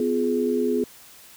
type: chord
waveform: sine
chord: F diminished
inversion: second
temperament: just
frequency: 251.4 / 349.2 / 419.1 Hz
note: Cb4 / F4 / Ab4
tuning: +31 / 0 / +16 cents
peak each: -24 / -27 / -23 dBFS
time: 0-0.84 s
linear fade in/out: 2 ms
effects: white hiss -48 dBFS RMS until 1.36 s